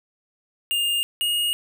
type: tone pair in turn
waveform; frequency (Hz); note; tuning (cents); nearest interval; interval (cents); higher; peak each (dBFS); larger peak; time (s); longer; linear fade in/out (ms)
square; 2821 / 2864; F7 / F7; +17 / +43; unison; 26; second; -21; neither; 0.71-1.03 / 1.21-1.53; neither; 0
effects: none